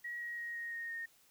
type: tone with pitch steps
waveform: sine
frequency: 1909 / 1895.8 / 1882.7 / 1869.7 / 1856.8 / 1844 Hz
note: A#6 / A#6 / A#6 / A#6 / A#6 / A#6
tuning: +41 / +29 / +17 / +5 / -7 / -19 cents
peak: -39 dBFS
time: 0.04-1.06 s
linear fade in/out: 10 ms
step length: 170 ms
effects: white hiss -67 dBFS RMS until 1.3 s